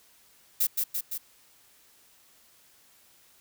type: noise with echo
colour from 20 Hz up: violet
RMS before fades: -24 dBFS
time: 0.6-0.67 s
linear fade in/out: 10 ms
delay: 170 ms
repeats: 3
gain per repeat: -3 dB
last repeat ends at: 1.18 s
effects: white hiss -60 dBFS RMS until 3.4 s